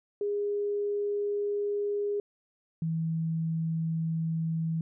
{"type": "tone pair in turn", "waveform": "sine", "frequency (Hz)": [409.6, 162.55], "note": ["G#4", "E3"], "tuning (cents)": [-24, -24], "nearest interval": "octave + major third", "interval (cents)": 1600, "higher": "first", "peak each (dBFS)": -27, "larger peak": "neither", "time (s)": [[0.21, 2.2], [2.82, 4.81]], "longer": "neither", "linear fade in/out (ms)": 2, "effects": []}